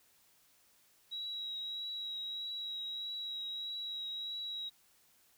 sine tone with vibrato, 3865 Hz, B7, 38 cents flat, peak -38 dBFS, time 1.11-4.7 s, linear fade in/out 20 ms, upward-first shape triangle, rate 1.6 Hz, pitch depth 19 cents each way, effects white hiss -68 dBFS RMS until 5.37 s

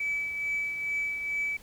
sine tone with tremolo, 2298 Hz, D7, 38 cents flat, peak -25 dBFS, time 0-1.57 s, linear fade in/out 5 ms, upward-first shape triangle, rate 2.3 Hz, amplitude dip 55%, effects tanh soft clip ceiling -23 dBFS + pink hiss -54 dBFS RMS until 1.62 s

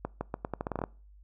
accelerating click train, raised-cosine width 1 ms, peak -18 dBFS, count 12, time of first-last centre 0.05-0.839 s, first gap 160 ms, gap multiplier 0.82, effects noise-tail reverb RT60 0.4 s tail -24 dB re dry + added 50 Hz sine -52 dBFS peak until 1.23 s

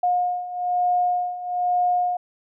sine beating tone pair, 716 / 717.1 Hz, F5 / F5, +43 / +46 cents, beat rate 1.1 Hz, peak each -25 / -21 dBFS, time 0.03-2.17 s, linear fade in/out 5 ms, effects none

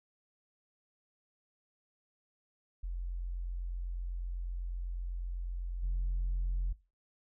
sine tone with level steps, 44 Hz, F1, 14 cents sharp, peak -34 / -28 dBFS, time 2.83-6.73 s, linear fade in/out 10 ms, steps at 5.82 s, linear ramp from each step 20 ms, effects noise-tail reverb RT60 0.3 s tail -21 dB re dry + tanh soft clip ceiling -27 dBFS

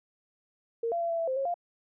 sine tone with pitch steps, 461.6 / 683 / 678 / 669 / 663 / 522 / 544 / 697 Hz, A#4 / F5 / E5 / E5 / E5 / C5 / C#5 / F5, -17 / -39 / +49 / +25 / +10 / -4 / -33 / -4 cents, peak -27 dBFS, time 0.83-1.542 s, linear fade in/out 5 ms, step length 89 ms, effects none

